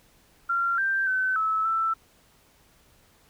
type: tone with pitch steps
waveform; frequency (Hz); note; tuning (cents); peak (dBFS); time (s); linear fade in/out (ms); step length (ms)
sine; 1378 / 1574 / 1523 / 1302 / 1328; F6 / G6 / F#6 / E6 / E6; -24 / +7 / +50 / -22 / +12; -22; 0.49-1.94; 10; 290
effects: pink hiss -60 dBFS RMS until 3.29 s